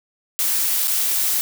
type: noise with dropouts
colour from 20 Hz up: blue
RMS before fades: -20 dBFS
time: 0.39-1.41 s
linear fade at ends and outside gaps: 0 ms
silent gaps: 0.874-0.88 s
effects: none